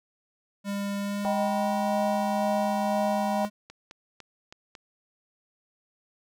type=tone with pitch glide; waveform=square; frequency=200.8 to 208.1 Hz; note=G3 to G#3; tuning=+42 to +4 cents; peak=-29 dBFS; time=0.64-3.5 s; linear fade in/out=50 ms; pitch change=+62 cents; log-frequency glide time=0.98-1.7 s
type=chord; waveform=sine; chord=Eb augmented; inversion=none; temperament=just; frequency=622.3 / 777.8 / 972.3 Hz; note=Eb5 / G5 / B5; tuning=0 / -14 / -27 cents; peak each=-28 / -29 / -33 dBFS; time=1.25-3.45 s; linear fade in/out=0 ms
type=clicks; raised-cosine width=0.2 ms; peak=-27 dBFS; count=5; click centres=3.7 / 3.911 / 4.203 / 4.525 / 4.752 s
effects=none